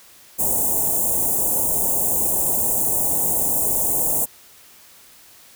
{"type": "band-stop noise", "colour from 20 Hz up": "white", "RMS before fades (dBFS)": -20, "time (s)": [0.38, 4.26], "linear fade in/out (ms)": 20, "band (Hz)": [900, 7200], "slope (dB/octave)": 48, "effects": ["white hiss -48 dBFS RMS until 5.55 s"]}